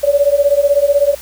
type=beating tone pair; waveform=sine; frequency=562 / 578 Hz; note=C#5 / D5; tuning=+24 / -28 cents; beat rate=16 Hz; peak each=-12 dBFS; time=0.03-1.15 s; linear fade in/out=10 ms; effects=added 60 Hz sine -40 dBFS peak until 1.21 s + white hiss -35 dBFS RMS until 1.21 s